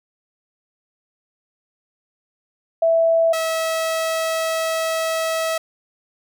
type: tone pair in turn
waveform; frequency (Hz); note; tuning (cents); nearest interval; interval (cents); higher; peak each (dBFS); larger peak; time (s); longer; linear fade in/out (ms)
sine / sawtooth; 659.3 / 648; E5 / E5; 0 / -30; unison; 30; first; -13 / -16; first; 2.82-3.33 / 3.33-5.58; second; 5
effects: none